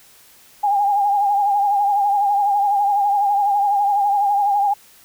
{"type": "tone with vibrato", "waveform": "sine", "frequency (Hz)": 810, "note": "G#5", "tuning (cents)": -43, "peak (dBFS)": -14, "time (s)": [0.63, 4.74], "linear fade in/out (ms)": 10, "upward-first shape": "triangle", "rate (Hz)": 12, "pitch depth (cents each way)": 65, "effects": ["white hiss -49 dBFS RMS until 5.04 s"]}